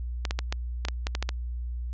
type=clicks; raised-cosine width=0.2 ms; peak=-12 dBFS; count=10; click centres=0.252 / 0.309 / 0.39 / 0.525 / 0.851 / 0.885 / 1.069 / 1.151 / 1.226 / 1.291 s; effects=added 60 Hz sine -30 dBFS peak until 1.93 s + resampled to 16000 Hz